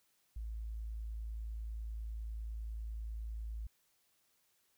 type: tone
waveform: sine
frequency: 55 Hz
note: A1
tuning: in tune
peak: -39 dBFS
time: 0.36-3.67 s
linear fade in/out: 5 ms
effects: white hiss -75 dBFS RMS until 4.77 s